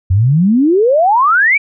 sine exponential sweep, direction up, 87.31 to 2371 Hz, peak -7 dBFS, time 0.1-1.58 s, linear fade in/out 10 ms, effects none

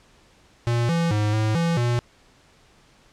square tone with pitch steps, 118.6 / 168.1 / 105.5 / 108.5 / 168.1 / 120.1 Hz, A#2 / E3 / G#2 / A2 / E3 / B2, +30 / +34 / +28 / -24 / +34 / -48 cents, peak -20 dBFS, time 0.67-1.99 s, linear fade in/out 0 ms, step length 220 ms, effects pink hiss -56 dBFS RMS until 3.12 s + low-pass 7000 Hz 12 dB/octave

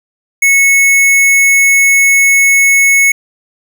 square tone, 2200 Hz, C#7, 14 cents flat, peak -6 dBFS, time 0.42-3.12 s, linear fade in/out 5 ms, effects none

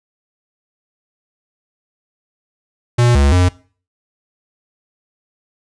square tone with pitch steps, 120.6 / 70.2 / 90 Hz, B2 / C#2 / F#2, -41 / +22 / -47 cents, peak -10 dBFS, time 2.98-3.49 s, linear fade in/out 10 ms, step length 170 ms, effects noise-tail reverb RT60 0.4 s tail -20 dB re dry + resampled to 22050 Hz

